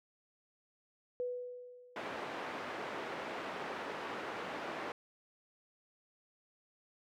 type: tone with exponential decay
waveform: sine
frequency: 493.9 Hz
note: B4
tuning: in tune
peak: -33 dBFS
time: 1.2-2.4 s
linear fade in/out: 0 ms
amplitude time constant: 260 ms
type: band-pass noise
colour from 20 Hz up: pink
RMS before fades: -42 dBFS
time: 1.96-4.92 s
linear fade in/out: 2 ms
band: 360 to 2000 Hz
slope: 12 dB/octave
effects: none